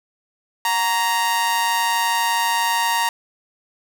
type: tone with amplitude modulation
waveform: sawtooth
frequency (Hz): 932.3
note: A#5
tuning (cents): 0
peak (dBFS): -11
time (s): 0.65-3.09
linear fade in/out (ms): 2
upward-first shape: sine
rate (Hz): 201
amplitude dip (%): 60
effects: none